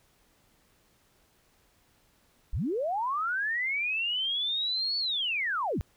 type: linear two-way sweep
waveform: sine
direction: up then down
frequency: 31.01 to 4471 to 31.01 Hz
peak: -27 dBFS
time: 2.53-5.81 s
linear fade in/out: 0 ms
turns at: 4.98 s
effects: pink hiss -66 dBFS RMS until 5.96 s